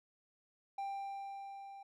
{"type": "tone with level ramp", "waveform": "triangle", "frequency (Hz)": 790, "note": "G5", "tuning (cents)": 13, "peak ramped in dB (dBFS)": [-35, -47], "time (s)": [0.78, 1.83], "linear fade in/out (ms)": 5, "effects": []}